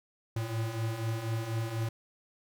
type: beating tone pair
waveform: square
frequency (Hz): 110 / 114.1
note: A2 / A#2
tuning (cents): 0 / -37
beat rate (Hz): 4.1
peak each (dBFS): -38 / -33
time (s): 0.36-1.89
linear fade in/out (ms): 5
effects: none